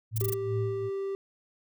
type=tone with tremolo; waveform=sine; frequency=110.4 Hz; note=A2; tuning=6 cents sharp; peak=-27 dBFS; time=0.11-0.9 s; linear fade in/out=50 ms; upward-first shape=sine; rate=2.6 Hz; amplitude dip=75%
type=noise bursts; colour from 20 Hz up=violet; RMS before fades=-32 dBFS; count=5; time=0.16-0.34 s; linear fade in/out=5 ms; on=20 ms; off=20 ms
type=tone; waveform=triangle; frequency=391.5 Hz; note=G4; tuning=2 cents flat; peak=-28 dBFS; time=0.21-1.15 s; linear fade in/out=0 ms
effects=none